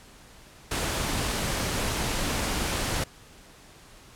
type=noise; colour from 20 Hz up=pink; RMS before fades=-28 dBFS; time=0.71-3.04 s; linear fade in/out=5 ms; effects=pink hiss -51 dBFS RMS until 4.15 s + low-pass 11000 Hz 12 dB/octave